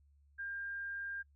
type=tone; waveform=sine; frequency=1601 Hz; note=G6; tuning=36 cents sharp; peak=-39 dBFS; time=0.38-1.23 s; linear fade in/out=20 ms; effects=noise-tail reverb RT60 0.1 s tail -24 dB re dry + added 71 Hz sine -64 dBFS peak until 1.35 s